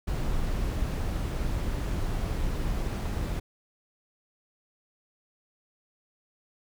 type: noise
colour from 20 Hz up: brown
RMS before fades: -29 dBFS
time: 0.07-3.4 s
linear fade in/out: 10 ms
effects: none